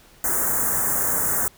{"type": "band-stop noise", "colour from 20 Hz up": "white", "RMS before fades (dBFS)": -22, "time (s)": [0.24, 1.48], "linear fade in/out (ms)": 2, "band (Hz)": [1800, 6700], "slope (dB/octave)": 48, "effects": ["pink hiss -52 dBFS RMS until 1.57 s"]}